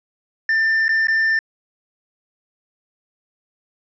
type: tone with dropouts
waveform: triangle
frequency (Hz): 1788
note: A6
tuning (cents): +27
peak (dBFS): -13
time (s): 0.49-1.39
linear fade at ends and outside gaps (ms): 2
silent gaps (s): 0.882-0.891 / 1.071-1.083
effects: resampled to 16000 Hz